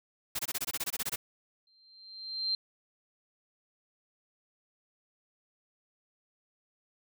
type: noise bursts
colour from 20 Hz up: white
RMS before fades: -33 dBFS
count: 13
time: 0.35-1.16 s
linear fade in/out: 10 ms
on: 42 ms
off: 22 ms
type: tone with exponential growth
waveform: sine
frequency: 4151 Hz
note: C8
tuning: 15 cents flat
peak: -26 dBFS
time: 1.67-2.55 s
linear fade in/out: 2 ms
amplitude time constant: 190 ms
effects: none